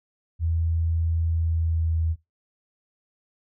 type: tone with pitch glide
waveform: sine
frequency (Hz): 82.41 to 81.32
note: E2 to E2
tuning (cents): 0 to -23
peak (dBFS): -21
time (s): 0.39-2.16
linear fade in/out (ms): 50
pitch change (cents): -23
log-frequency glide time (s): 1.28-1.98
effects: noise-tail reverb RT60 0.2 s tail -19 dB re dry